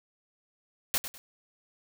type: noise with echo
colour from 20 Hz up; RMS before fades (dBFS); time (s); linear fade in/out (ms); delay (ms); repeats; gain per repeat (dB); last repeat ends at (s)
white; -27; 0.94-0.98; 0; 100; 2; -11; 1.18
effects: none